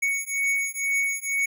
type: beating tone pair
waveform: square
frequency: 2225 / 2227.1 Hz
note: C#7 / C#7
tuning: +6 / +8 cents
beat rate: 2.1 Hz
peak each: -27 dBFS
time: 0.02-1.46 s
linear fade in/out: 10 ms
effects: none